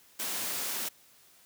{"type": "high-pass noise", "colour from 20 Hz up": "white", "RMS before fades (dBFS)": -34, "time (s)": [0.19, 0.89], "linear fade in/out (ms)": 10, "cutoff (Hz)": 140, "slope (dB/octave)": 24, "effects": ["white hiss -60 dBFS RMS until 1.45 s", "high-pass 60 Hz 12 dB/octave"]}